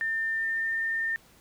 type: tone with pitch glide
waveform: sine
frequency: 1800 to 1810.4 Hz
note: A6 to A6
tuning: +39 to +49 cents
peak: -26 dBFS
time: 0.01-1.16 s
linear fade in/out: 0 ms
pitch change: +10 cents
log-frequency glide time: 0.29-0.89 s
effects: pink hiss -58 dBFS RMS until 1.4 s